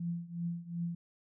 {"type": "tone with tremolo", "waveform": "sine", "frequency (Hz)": 170.9, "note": "F3", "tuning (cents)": -37, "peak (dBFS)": -31, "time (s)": [0, 0.95], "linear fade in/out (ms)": 5, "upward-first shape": "triangle", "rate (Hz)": 2.7, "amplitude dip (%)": 90, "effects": []}